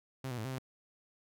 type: tone with pitch steps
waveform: sawtooth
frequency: 132 / 122.9 / 109 / 131.4 / 130.3 Hz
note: C3 / B2 / A2 / C3 / C3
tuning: +16 / -8 / -16 / +8 / -7 cents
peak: -33 dBFS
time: 0.24-0.585 s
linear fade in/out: 5 ms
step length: 69 ms
effects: none